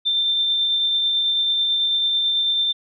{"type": "tone with tremolo", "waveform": "sine", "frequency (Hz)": 3573, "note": "A7", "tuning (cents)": 26, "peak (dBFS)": -16, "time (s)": [0.05, 2.73], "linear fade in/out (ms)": 20, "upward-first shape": "triangle", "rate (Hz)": 9.1, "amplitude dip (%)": 25, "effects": []}